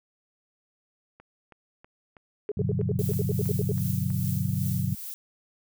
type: click train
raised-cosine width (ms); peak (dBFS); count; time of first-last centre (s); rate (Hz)
0.5; -34; 10; 1.2-4.103; 3.1
type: tone bursts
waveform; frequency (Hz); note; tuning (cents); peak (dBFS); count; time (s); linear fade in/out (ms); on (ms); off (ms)
sine; 414.9; G#4; -2; -26; 13; 2.49-3.717; 2; 27; 73
type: chord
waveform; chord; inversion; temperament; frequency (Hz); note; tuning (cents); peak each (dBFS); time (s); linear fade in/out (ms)
sine; G major seventh; none; equal; 98 / 123.47 / 146.83 / 185; G2 / B2 / D3 / F#3; 0 / 0 / 0 / 0; -30; 2.57-4.95; 5
type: noise with tremolo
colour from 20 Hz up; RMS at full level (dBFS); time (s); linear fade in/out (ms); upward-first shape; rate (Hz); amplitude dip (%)
violet; -37; 2.99-5.14; 0; sine; 2.5; 50
effects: none